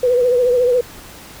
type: tone with vibrato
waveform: sine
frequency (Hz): 493.9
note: B4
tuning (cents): 0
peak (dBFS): -11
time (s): 0.03-0.81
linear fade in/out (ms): 5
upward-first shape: triangle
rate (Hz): 14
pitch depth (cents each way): 64
effects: pink hiss -38 dBFS RMS until 1.4 s